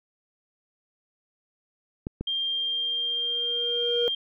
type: clicks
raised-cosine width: 3 ms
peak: -17 dBFS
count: 2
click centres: 2.069 / 2.21 s
type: tone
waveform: sine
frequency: 3192 Hz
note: G7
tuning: 31 cents sharp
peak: -25 dBFS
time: 2.27-4.15 s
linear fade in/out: 5 ms
type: tone with exponential growth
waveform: triangle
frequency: 476.6 Hz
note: A#4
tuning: 38 cents sharp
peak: -20 dBFS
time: 2.42-4.08 s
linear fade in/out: 0 ms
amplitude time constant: 360 ms
effects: none